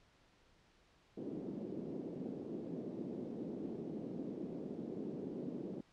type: band-pass noise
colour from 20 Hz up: white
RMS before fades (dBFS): -44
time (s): 1.17-5.81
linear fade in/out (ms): 5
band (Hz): 170 to 390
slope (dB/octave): 24
effects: pink hiss -69 dBFS RMS until 5.92 s + low-pass 5000 Hz 12 dB/octave